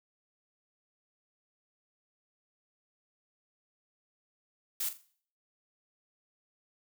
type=noise with echo; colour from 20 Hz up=blue; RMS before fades=-33 dBFS; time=4.8-4.89 s; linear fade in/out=5 ms; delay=42 ms; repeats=3; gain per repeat=-11 dB; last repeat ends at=5.016 s; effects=noise-tail reverb RT60 0.5 s tail -17 dB re dry